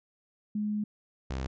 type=tone pair in turn; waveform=sine / sawtooth; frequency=210 / 65.61 Hz; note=G#3 / C2; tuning=+19 / +5 cents; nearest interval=octave + minor sixth; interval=2014 cents; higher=first; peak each=-28 dBFS; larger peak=neither; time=0.55-0.84 / 1.3-1.47 s; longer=first; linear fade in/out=5 ms; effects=resampled to 16000 Hz